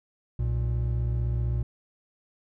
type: tone pair together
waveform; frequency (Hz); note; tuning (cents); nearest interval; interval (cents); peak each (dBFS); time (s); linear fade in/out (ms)
triangle; 62.7 / 118.36; B1 / A#2; +27 / +27; major seventh; 1100; -25; 0.39-1.63; 5
effects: none